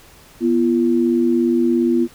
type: tone pair together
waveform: sine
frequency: 244.6 / 341.8 Hz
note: B3 / F4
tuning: -16 / -37 cents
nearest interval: tritone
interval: 579 cents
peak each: -16 dBFS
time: 0.4-2.08 s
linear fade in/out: 50 ms
effects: pink hiss -46 dBFS RMS until 2.14 s